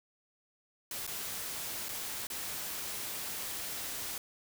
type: noise with dropouts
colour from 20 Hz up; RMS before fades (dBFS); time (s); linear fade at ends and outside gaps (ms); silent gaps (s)
white; -39; 0.91-4.18; 2; 1.067-1.075 / 1.886-1.89 / 2.27-2.301
effects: none